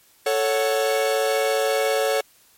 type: chord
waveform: 45% pulse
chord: F# minor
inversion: first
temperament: equal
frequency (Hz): 440 / 554.4 / 740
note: A4 / C#5 / F#5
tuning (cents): 0 / 0 / 0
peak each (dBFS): -23 / -22 / -27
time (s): 0.26-2.21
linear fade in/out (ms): 5
effects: white hiss -56 dBFS RMS until 2.57 s + MP3 64 kbps